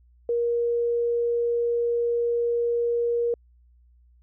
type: tone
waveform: sine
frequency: 472.7 Hz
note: A#4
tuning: 24 cents sharp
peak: -21 dBFS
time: 0.29-3.34 s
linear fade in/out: 2 ms
effects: added 60 Hz sine -54 dBFS peak until 4.22 s